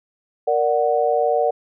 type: chord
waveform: sine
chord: Bb augmented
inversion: none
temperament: equal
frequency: 466.2 / 587.3 / 740 Hz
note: Bb4 / D5 / F#5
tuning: 0 / 0 / 0 cents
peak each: -20 dBFS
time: 0.47-1.51 s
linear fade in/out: 10 ms
effects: none